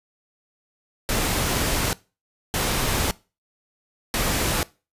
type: noise bursts at uneven times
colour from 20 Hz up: pink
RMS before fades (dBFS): -23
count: 3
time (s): 1.09-1.93 / 2.54-3.11 / 4.14-4.63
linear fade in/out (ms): 0
effects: noise-tail reverb RT60 0.3 s tail -21 dB re dry + resampled to 32000 Hz